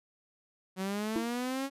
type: linear sweep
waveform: sawtooth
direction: up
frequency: 185 to 277.2 Hz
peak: -28 dBFS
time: 0.76-1.7 s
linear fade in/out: 50 ms
type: tone with exponential decay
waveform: triangle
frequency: 329.6 Hz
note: E4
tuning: in tune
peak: -24 dBFS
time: 1.16-1.33 s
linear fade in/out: 0 ms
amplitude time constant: 35 ms
effects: resampled to 32000 Hz